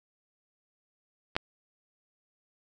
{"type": "clicks", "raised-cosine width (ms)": 0.3, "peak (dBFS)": [-30, -8], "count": 2, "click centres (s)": [1.354, 1.365], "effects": []}